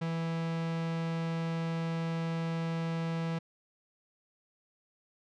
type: tone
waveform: 45% pulse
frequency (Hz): 164.81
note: E3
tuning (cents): 0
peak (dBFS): -31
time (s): 0.01-3.39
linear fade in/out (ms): 10
effects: low-pass 4000 Hz 12 dB/octave